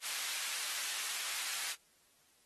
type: high-pass noise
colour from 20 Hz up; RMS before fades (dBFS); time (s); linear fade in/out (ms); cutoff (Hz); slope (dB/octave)
pink; -39; 0.01-1.76; 50; 1800; 12
effects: white hiss -69 dBFS RMS until 2.45 s + AAC 32 kbps

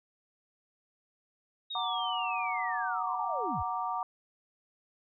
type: linear sweep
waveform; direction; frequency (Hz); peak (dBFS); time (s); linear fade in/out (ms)
sine; down; 3800 to 42.52; -35; 1.7-3.63; 10
type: chord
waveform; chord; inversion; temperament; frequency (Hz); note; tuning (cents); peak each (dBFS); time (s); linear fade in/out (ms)
sine; Gb augmented; none; equal; 740 / 932.3 / 1174.7; Gb5 / Bb5 / D6; 0 / 0 / 0; -35; 1.75-4.03; 2
effects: none

